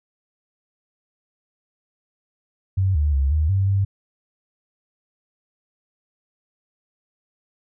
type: tone with pitch steps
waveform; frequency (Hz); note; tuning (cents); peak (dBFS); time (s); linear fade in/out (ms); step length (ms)
sine; 95.3 / 74.2 / 68.4 / 77 / 97 / 98.3; G2 / D2 / C#2 / D#2 / G2 / G2; -48 / +18 / -23 / -17 / -18 / +5; -16; 2.77-3.85; 10; 180
effects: none